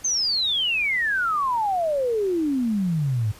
sine exponential sweep, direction down, 6440 to 101.5 Hz, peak -20 dBFS, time 0.04-3.32 s, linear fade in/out 10 ms, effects pink hiss -47 dBFS RMS until 3.39 s + resampled to 32000 Hz

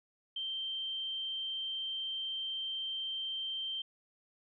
sine tone, 3136 Hz, G7, in tune, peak -35 dBFS, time 0.36-3.82 s, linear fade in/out 5 ms, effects none

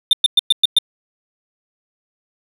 triangle tone bursts, 3600 Hz, A7, 39 cents sharp, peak -6 dBFS, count 6, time 0.11-0.786 s, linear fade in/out 2 ms, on 21 ms, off 110 ms, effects none

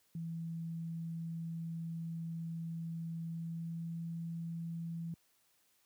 sine tone with pitch glide, 165.3 to 166.74 Hz, E3 to E3, +5 to +20 cents, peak -38 dBFS, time 0.15-5.14 s, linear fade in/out 2 ms, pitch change +15 cents, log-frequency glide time 3.23-3.97 s, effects white hiss -73 dBFS RMS until 5.85 s + high-pass 60 Hz 12 dB/octave

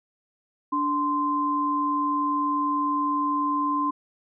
sine tone pair together, 291.8 / 1039.9 Hz, D4 / C6, -11 / -11 cents, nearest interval octave + minor seventh, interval 2200 cents, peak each -27 / -23 dBFS, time 0.72-3.91 s, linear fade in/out 10 ms, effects none

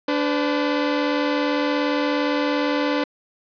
sawtooth tone pair together, 291.5 / 505.6 Hz, D4 / B4, -13 / +41 cents, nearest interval minor seventh, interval 954 cents, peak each -17 / -20 dBFS, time 0.08-3.04 s, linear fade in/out 5 ms, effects resampled to 11025 Hz + 9-bit

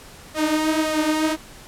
sawtooth tone with flanger, 311.1 Hz, D#4, in tune, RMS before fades -21 dBFS, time 0.34-1.37 s, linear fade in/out 50 ms, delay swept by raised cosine 1.5 to 7.5 ms, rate 1.8 Hz, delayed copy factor +0.6, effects pink hiss -43 dBFS RMS until 1.67 s + low-pass 12000 Hz 12 dB/octave

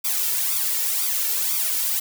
blue noise with flanger, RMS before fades -23 dBFS, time 0.04-2 s, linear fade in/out 10 ms, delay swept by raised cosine 0.84 to 2.24 ms, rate 2 Hz, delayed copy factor +0.9, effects none

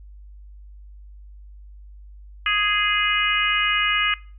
harmonic tone, 415.3 Hz, G#4, in tune, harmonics 3 / 4 / 5 / 6 / 7, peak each -25 / -25 / -25 / -25 / -25 dBFS, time 2.46-4.14 s, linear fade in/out 2 ms, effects noise-tail reverb RT60 0.4 s tail -22 dB re dry + added 50 Hz sine -40 dBFS peak until 4.38 s

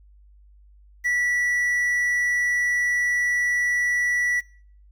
triangle tone with quantisation, 1950 Hz, B6, 23 cents flat, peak -18 dBFS, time 1.04-4.41 s, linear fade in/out 20 ms, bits 8, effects noise-tail reverb RT60 0.5 s tail -24 dB re dry + added 50 Hz sine -49 dBFS peak until 4.91 s

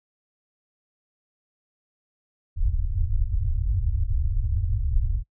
pink low-pass noise, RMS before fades -23 dBFS, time 2.56-5.24 s, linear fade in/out 50 ms, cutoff 110 Hz, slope 96 dB/octave, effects noise-tail reverb RT60 0.1 s tail -26 dB re dry

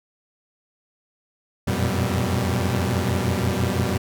sawtooth tone cluster, 86.7 / 92.8 / 118.2 / 123.8 / 195.2 Hz, F2 / F#2 / A#2 / B2 / G3, -12 / +6 / +24 / +5 / -7 cents, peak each -23 dBFS, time 1.67-3.98 s, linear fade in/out 10 ms, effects none

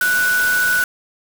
sine tone in noise, 1480 Hz, F#6, in tune, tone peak -14 dBFS, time 0.01-0.84 s, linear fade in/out 2 ms, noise white, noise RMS -25 dBFS, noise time 0.01-0.84 s, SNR +8 dB, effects none

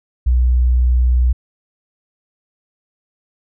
sine tone, 61.74 Hz, B1, in tune, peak -10 dBFS, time 0.26-1.33 s, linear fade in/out 10 ms, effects none

